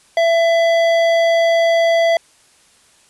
sine tone with hard clipping, 668 Hz, E5, 23 cents sharp, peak -13 dBFS, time 0.17-2.17 s, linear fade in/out 2 ms, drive 12 dB, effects white hiss -52 dBFS RMS until 3.09 s + resampled to 24000 Hz

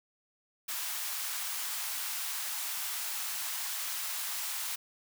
white high-pass noise, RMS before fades -36 dBFS, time 0.68-4.76 s, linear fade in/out 10 ms, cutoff 800 Hz, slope 24 dB/octave, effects none

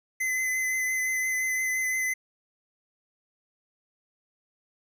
square tone with vibrato, 2036 Hz, C7, 48 cents flat, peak -26 dBFS, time 0.2-2.14 s, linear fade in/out 10 ms, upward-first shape triangle, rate 5.8 Hz, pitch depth 21 cents each way, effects none

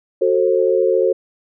sine chord, F# diminished, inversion none, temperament just, 370 / 444 / 532.8 Hz, F#4 / A4 / C5, 0 / +16 / +31 cents, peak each -17 dBFS, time 0.21-1.13 s, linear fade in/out 10 ms, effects none

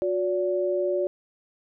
sine tone pair together, 362.5 / 575.4 Hz, F#4 / D5, -35 / -36 cents, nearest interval minor sixth, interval 799 cents, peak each -25 dBFS, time 0.02-1.07 s, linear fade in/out 0 ms, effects none

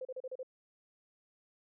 sine tone bursts, 515 Hz, C5, 28 cents flat, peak -38 dBFS, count 6, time 0.01-0.431 s, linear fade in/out 5 ms, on 41 ms, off 35 ms, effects none

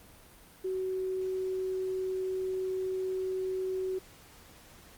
sine tone, 375.2 Hz, F#4, 24 cents sharp, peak -30 dBFS, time 0.64-3.99 s, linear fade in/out 10 ms, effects pink hiss -55 dBFS RMS until 4.97 s + Opus 32 kbps

